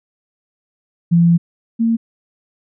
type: tone pair in turn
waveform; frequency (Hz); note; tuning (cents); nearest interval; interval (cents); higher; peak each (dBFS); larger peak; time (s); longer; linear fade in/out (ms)
sine; 170 / 228.5; F3 / A#3; -46 / -34; perfect fourth; 512; second; -8 / -12; first; 1.11-1.38 / 1.79-1.97; first; 20
effects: none